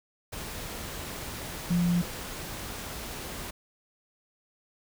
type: tone in noise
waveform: sine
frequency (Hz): 174.61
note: F3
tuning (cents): 0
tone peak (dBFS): -22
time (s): 1.7-2.02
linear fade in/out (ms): 10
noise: pink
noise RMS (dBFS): -38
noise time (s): 0.32-3.51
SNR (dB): +13
effects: none